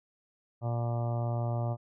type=harmonic tone; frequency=118.2 Hz; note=A#2; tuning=24 cents sharp; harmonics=1 / 2 / 3 / 4 / 5 / 6 / 7 / 8 / 9 / 10; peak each=-29 / -43 / -44 / -49 / -39 / -41 / -46 / -49 / -53 / -50 dBFS; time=0.61-1.77 s; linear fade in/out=50 ms; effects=none